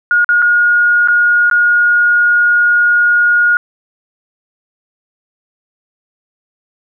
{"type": "tone with dropouts", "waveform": "sine", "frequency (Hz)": 1435, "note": "F6", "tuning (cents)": 47, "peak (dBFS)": -7, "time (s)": [0.11, 3.57], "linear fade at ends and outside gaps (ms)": 1, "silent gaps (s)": [[0.245, 0.29], [0.42, 0.424], [1.075, 1.084], [1.499, 1.512]], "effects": []}